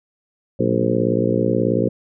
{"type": "harmonic tone with a mistuned harmonic", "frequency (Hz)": 58.4, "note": "A#1", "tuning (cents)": 4, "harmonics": [2, 3, 4, 5, 6, 7, 8, 9], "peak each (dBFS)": [-24, -24, -24, -24, -24, -24, -24, -24], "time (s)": [0.59, 1.89], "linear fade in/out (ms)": 10, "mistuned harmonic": 3, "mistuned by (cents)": 100, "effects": []}